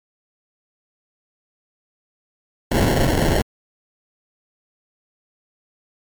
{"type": "noise with sample-and-hold", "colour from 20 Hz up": "pink", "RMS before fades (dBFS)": -17, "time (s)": [2.71, 3.42], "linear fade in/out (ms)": 10, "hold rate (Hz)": 1225, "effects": ["MP3 96 kbps"]}